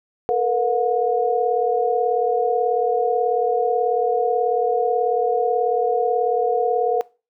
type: tone cluster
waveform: sine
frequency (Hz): 447.1 / 485.4 / 722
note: A4 / B4 / F#5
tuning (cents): +28 / -30 / -43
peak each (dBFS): -21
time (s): 0.29-7.01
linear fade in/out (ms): 0
effects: noise-tail reverb RT60 0.3 s tail -20 dB re dry